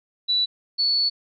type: tone pair in turn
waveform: sine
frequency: 3951 / 4435 Hz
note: B7 / C#8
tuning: 0 / 0 cents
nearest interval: major second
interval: 200 cents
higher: second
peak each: -18 dBFS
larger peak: neither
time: 0.28-0.46 / 0.78-1.1 s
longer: second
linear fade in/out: 20 ms
effects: none